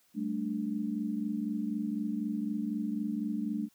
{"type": "chord", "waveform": "sine", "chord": "G suspended second", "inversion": "none", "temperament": "equal", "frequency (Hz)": [196, 220, 293.7], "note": ["G3", "A3", "D4"], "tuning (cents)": [0, 0, 0], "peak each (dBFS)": [-37, -33, -36], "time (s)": [0.14, 3.69], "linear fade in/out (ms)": 50, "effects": ["white hiss -68 dBFS RMS until 3.74 s"]}